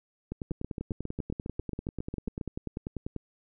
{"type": "two click trains", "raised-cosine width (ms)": 3, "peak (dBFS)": [-21, -21], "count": [15, 30], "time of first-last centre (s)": [[0.51, 2.412], [0.32, 3.163]], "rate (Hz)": [7.36, 10.2], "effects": []}